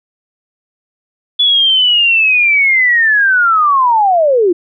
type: linear sweep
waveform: sine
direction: down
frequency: 3439 to 329.6 Hz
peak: -7 dBFS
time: 1.39-4.53 s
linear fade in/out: 10 ms
effects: none